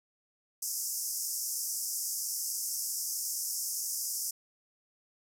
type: band-pass noise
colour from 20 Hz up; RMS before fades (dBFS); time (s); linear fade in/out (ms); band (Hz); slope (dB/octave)
pink; -35; 0.62-4.31; 5; 5100 to 15000; 96
effects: none